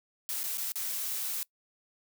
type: noise with dropouts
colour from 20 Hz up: blue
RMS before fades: -34 dBFS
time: 0.29-1.43 s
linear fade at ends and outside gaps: 0 ms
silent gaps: 0.432-0.439 / 0.573-0.581 / 0.72-0.757 s
effects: noise-tail reverb RT60 0.1 s tail -23 dB re dry